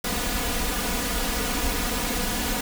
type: noise with comb filter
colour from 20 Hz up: pink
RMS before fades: -26 dBFS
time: 0.04-2.61 s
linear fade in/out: 5 ms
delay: 4.1 ms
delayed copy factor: +0.95
effects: none